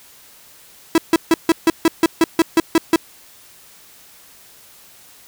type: tone bursts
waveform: 45% pulse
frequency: 328 Hz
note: E4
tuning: 9 cents flat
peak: -9 dBFS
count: 12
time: 0.95-2.96 s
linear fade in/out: 2 ms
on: 30 ms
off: 150 ms
effects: white hiss -46 dBFS RMS until 5.27 s